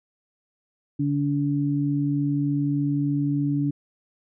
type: tone pair together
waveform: sine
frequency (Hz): 143.3 / 286.6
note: D3 / D4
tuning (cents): -42 / -42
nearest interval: octave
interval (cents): 1200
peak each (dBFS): -24 / -23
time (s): 0.99-3.71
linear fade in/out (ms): 10
effects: none